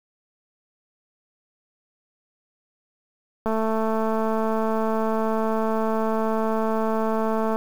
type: click train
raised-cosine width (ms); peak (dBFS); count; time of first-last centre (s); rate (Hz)
1; -12; 907; 3.46-7.56; 221
effects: 7-bit